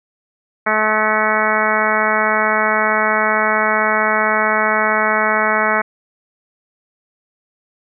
harmonic tone with a mistuned harmonic, 215.5 Hz, A3, 36 cents flat, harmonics 1 / 2 / 3 / 4 / 5 / 6 / 7 / 8 / 9 / 10, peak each -26 / -25 / -21 / -22 / -22 / -21 / -21 / -25 / -22 / -23 dBFS, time 0.66-5.82 s, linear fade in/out 10 ms, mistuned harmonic 10, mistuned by +51 cents, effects none

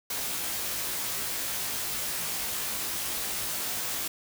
white noise with comb filter, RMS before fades -32 dBFS, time 0.1-4.08 s, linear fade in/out 5 ms, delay 18 ms, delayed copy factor +0.95, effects none

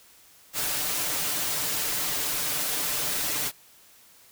white noise with comb filter, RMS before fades -28 dBFS, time 0.53-3.52 s, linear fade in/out 50 ms, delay 6.7 ms, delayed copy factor +0.7, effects white hiss -55 dBFS RMS until 4.31 s

